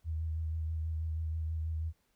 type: tone with vibrato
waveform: sine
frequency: 79.9 Hz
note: D#2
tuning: 47 cents sharp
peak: -32 dBFS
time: 0.04-1.93 s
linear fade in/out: 50 ms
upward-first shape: sine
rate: 6.2 Hz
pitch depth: 26 cents each way
effects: pink hiss -75 dBFS RMS until 2.15 s